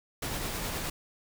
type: noise with tremolo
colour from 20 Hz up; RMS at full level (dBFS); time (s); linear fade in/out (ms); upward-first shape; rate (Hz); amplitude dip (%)
pink; -33; 0.22-0.9; 5; triangle; 9.6; 30
effects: none